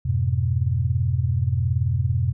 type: chord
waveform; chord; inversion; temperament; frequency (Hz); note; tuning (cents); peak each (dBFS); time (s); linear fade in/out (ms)
sine; F diminished; none; just; 87.31 / 104.77 / 125.72; F2 / Ab2 / Cb3; 0 / +16 / +31; -23 / -25 / -22; 0.05-2.33; 10
effects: none